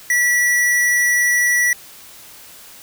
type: tone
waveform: square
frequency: 1948 Hz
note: B6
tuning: 24 cents flat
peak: -14 dBFS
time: 0.1-1.73 s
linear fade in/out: 2 ms
effects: white hiss -41 dBFS RMS until 2.82 s